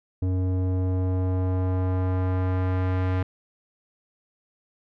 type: tone with low-pass filter sweep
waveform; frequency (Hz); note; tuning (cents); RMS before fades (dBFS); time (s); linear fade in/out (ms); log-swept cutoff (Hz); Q
square; 92.5; F#2; 0; -24; 0.22-3.23; 5; 380 to 2100; 0.87
effects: none